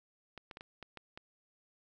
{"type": "clicks", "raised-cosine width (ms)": 0.3, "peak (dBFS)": -30, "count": 7, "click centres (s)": [0.377, 0.512, 0.571, 0.609, 0.827, 0.973, 1.175], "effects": []}